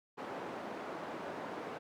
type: band-pass noise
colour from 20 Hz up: white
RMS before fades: -43 dBFS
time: 0.17-1.79 s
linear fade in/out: 20 ms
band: 230 to 860 Hz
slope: 12 dB/octave
effects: none